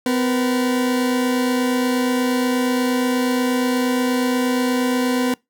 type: tone pair together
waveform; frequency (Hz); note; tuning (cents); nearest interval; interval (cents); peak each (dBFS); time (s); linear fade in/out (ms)
40% pulse; 253.4 / 478.4; B3 / A#4; +45 / +45; major seventh; 1100; -17 / -24; 0.06-5.34; 2
effects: noise-tail reverb RT60 0.2 s tail -25 dB re dry